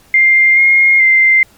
sine tone with pitch steps, 2104 / 2139 / 2086 Hz, C7 / C7 / C7, +9 / +38 / -6 cents, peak -5 dBFS, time 0.14-1.43 s, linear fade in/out 2 ms, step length 430 ms, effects pink hiss -47 dBFS RMS until 1.57 s + MP3 96 kbps

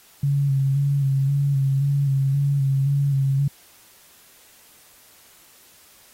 sine tone with vibrato, 138.59 Hz, C#3, in tune, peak -17 dBFS, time 0.23-3.48 s, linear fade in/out 5 ms, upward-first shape square, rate 1.9 Hz, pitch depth 29 cents each way, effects white hiss -52 dBFS RMS until 6.13 s + AAC 48 kbps

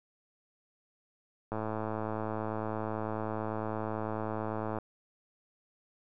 click train, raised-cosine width 1 ms, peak -21 dBFS, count 357, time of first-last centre 1.52-4.786 s, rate 109 Hz, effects none

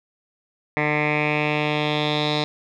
10% pulse tone with low-pass filter sweep, 150 Hz, D3, 37 cents sharp, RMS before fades -22 dBFS, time 0.77-2.44 s, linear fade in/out 0 ms, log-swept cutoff 2000 to 4100 Hz, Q 4.6, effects none

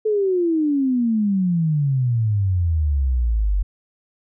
sine exponential sweep, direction down, 440 to 46.25 Hz, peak -16 dBFS, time 0.05-3.63 s, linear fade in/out 10 ms, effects none

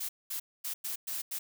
blue noise bursts at uneven times, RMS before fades -36 dBFS, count 6, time 0-0.09 / 0.3-0.4 / 0.64-0.74 / 0.84-0.96 / 1.07-1.22 / 1.31-1.39 s, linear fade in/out 10 ms, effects none

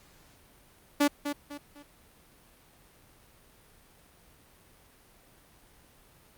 sawtooth tone with echo, 289.2 Hz, D4, 27 cents flat, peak -17 dBFS, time 1-1.08 s, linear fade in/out 10 ms, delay 250 ms, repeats 3, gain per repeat -9 dB, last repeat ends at 1.83 s, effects pink hiss -59 dBFS RMS until 6.37 s + Opus 48 kbps

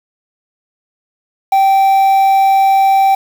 triangle tone with quantisation, 778 Hz, G5, 13 cents flat, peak -5 dBFS, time 1.52-3.15 s, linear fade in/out 5 ms, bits 5, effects none

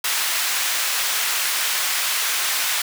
pink high-pass noise, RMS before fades -22 dBFS, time 0.04-2.82 s, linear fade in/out 5 ms, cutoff 1500 Hz, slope 12 dB/octave, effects none

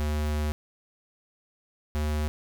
square tone pair in turn, 75.3 / 75.57 Hz, D2 / D#2, +44 / -50 cents, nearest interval unison, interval 6 cents, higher second, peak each -26 dBFS, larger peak neither, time 0-0.52 / 1.95-2.28 s, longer first, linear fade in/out 0 ms, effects none

